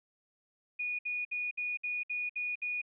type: tone bursts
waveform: sine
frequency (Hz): 2458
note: D#7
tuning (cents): -22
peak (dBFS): -32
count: 8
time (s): 0.79-2.817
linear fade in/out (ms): 10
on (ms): 200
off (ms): 61
effects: none